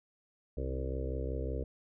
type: harmonic tone with a mistuned harmonic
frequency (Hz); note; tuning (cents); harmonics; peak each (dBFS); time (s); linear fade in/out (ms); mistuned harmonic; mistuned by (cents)
65.41; C2; 0; 1 / 2 / 4 / 5 / 6 / 7 / 8 / 9; -35 / -42 / -45 / -46 / -45 / -42 / -45 / -48; 0.57-1.64; 5; 4; -19
effects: none